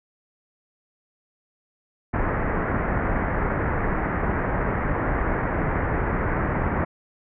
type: low-pass noise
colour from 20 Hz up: pink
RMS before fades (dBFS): -24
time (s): 2.13-6.85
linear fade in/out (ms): 10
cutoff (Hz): 2000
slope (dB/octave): 48
effects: none